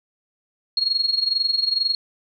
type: tone with amplitude modulation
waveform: sine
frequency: 4291 Hz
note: C8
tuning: 43 cents sharp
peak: -15 dBFS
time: 0.77-1.95 s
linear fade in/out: 2 ms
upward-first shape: sine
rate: 22.2 Hz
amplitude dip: 80%
effects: none